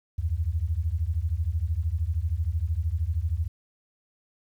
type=beating tone pair; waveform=sine; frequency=75.3 / 88.3 Hz; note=D2 / F2; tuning=+44 / +20 cents; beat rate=13 Hz; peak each=-27 dBFS; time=0.18-3.48 s; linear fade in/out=10 ms; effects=10-bit